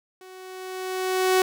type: tone with level ramp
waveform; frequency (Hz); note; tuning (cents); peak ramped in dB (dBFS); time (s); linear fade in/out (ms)
sawtooth; 373; F#4; +14; -40 to -12; 0.21-1.42; 2
effects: none